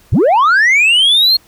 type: linear sweep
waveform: sine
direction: up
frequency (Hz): 64.2 to 4318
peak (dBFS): -4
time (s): 0.12-1.37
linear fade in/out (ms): 10
effects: tanh soft clip ceiling -6 dBFS + pink hiss -48 dBFS RMS until 1.47 s